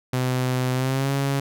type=tone with pitch glide; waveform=sawtooth; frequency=127.5 to 138.24 Hz; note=C3 to C#3; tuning=-44 to -4 cents; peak=-17 dBFS; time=0.13-1.4 s; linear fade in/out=5 ms; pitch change=+140 cents; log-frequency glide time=0.73-1.11 s; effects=none